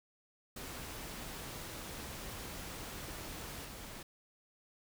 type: noise with level steps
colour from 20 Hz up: pink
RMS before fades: -45 / -48 dBFS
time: 0.56-4.03 s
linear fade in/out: 5 ms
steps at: 3.65 s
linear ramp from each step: 10 ms
effects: none